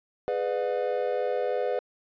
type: chord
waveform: triangle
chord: G# diminished seventh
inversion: none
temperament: just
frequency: 415.3 / 498.4 / 598 / 717.6 Hz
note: G#4 / B4 / D5 / F5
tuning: 0 / +16 / +31 / +47 cents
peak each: -30 / -26 / -30 / -32 dBFS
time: 0.28-1.79 s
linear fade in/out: 0 ms
effects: resampled to 11025 Hz